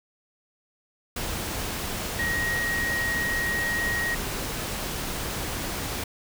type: tone in noise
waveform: sine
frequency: 1887 Hz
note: A#6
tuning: 21 cents sharp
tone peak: -25 dBFS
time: 2.19-4.15 s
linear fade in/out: 5 ms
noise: pink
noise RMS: -31 dBFS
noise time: 1.16-6.04 s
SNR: +3 dB
effects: none